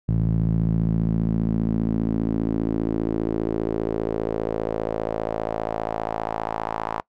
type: tone with band-pass filter sweep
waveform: sawtooth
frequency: 55 Hz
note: A1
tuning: in tune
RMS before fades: -24 dBFS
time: 0.08-7.01 s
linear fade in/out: 10 ms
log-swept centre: 140 to 940 Hz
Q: 2.6
effects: noise-tail reverb RT60 0.1 s tail -23 dB re dry